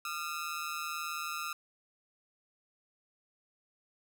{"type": "ring-modulated tone", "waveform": "sawtooth", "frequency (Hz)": 1296, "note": "E6", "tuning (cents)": -30, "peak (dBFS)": -29, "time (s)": [0.05, 1.53], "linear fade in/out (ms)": 2, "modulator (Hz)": 79.2, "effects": []}